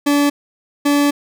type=tone bursts at uneven times; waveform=40% pulse; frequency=287.8 Hz; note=D4; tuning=35 cents flat; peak=-11 dBFS; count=2; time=0.06-0.3 / 0.85-1.11 s; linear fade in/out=10 ms; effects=none